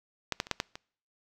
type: clicks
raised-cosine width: 0.2 ms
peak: -11 / -11 / -26 / -10 / -11 / -23 dBFS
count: 6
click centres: 0.323 / 0.401 / 0.469 / 0.513 / 0.601 / 0.755 s
effects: noise-tail reverb RT60 0.6 s tail -26 dB re dry